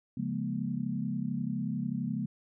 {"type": "chord", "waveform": "sine", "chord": "Bb minor seventh", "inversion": "first", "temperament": "equal with one note detuned", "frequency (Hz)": [138.59, 174.61, 207.7, 239.1], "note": ["Db3", "F3", "Ab3", "Bb3"], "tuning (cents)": [0, 0, 0, 44], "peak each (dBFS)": [-37, -37, -35, -35], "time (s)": [0.17, 2.26], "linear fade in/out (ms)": 5, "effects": []}